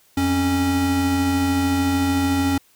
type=tone pair together; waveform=square; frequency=87.31 / 275.4 Hz; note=F2 / C#4; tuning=0 / -11 cents; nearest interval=octave + minor sixth; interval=1989 cents; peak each=-25 / -19 dBFS; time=0.17-2.58 s; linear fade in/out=5 ms; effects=white hiss -57 dBFS RMS until 2.75 s